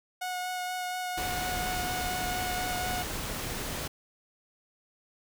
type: tone with vibrato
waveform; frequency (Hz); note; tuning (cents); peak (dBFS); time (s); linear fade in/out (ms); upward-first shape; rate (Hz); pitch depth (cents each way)
sawtooth; 729; F#5; -26; -28; 0.21-3.03; 10; sine; 4.2; 11
type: noise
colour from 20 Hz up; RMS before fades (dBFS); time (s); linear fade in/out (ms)
pink; -35; 1.17-3.88; 10
effects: none